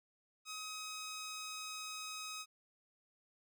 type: tone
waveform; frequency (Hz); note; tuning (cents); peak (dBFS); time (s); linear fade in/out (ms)
10% pulse; 1266; D#6; +30; -35; 0.45-2.46; 50
effects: none